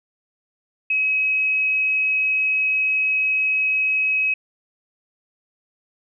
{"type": "tone", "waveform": "sine", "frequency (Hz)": 2551, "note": "D#7", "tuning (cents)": 43, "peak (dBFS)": -17, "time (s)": [0.9, 4.34], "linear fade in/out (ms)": 5, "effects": []}